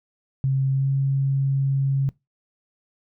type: tone with pitch glide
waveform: sine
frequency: 134.5 to 136.54 Hz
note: C3 to C#3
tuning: +48 to -26 cents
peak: -18 dBFS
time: 0.44-2.09 s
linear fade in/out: 0 ms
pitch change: +26 cents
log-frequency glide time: 0.72-0.89 s
effects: noise-tail reverb RT60 0.2 s tail -22 dB re dry